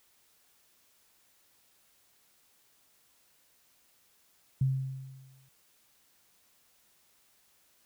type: tone with exponential decay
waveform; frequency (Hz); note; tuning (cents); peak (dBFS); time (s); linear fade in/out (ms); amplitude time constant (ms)
sine; 132.9; C3; +27; -22; 4.61-5.49; 5; 190
effects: white hiss -67 dBFS RMS until 7.85 s